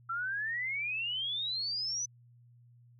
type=exponential sweep; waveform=sine; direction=up; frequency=1330 to 6080 Hz; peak=-32 dBFS; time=0.09-2.06 s; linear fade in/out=10 ms; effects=added 120 Hz sine -57 dBFS peak until 2.99 s